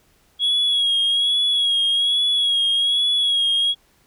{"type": "tone with vibrato", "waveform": "sine", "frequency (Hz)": 3322, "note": "G#7", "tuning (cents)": 0, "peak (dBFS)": -14, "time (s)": [0.39, 3.75], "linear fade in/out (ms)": 50, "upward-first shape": "sine", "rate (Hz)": 1.2, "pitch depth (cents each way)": 41, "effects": ["tanh soft clip ceiling -14 dBFS", "pink hiss -59 dBFS RMS until 4.06 s"]}